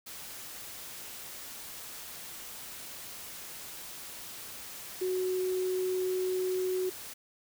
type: tone in noise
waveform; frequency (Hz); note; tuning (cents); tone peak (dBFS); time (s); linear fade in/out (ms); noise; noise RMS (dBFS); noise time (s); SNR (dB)
sine; 370; F#4; 0; -28; 5.01-6.9; 10; white; -44; 0.06-7.14; +13
effects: none